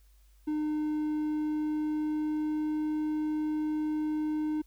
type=tone with pitch glide; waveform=triangle; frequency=304.2 to 306.3 Hz; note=D#4 to D#4; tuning=-39 to -27 cents; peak=-26 dBFS; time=0.47-4.62 s; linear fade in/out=10 ms; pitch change=+12 cents; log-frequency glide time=1.2-2.93 s; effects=added 50 Hz sine -57 dBFS peak until 4.66 s + white hiss -70 dBFS RMS until 4.66 s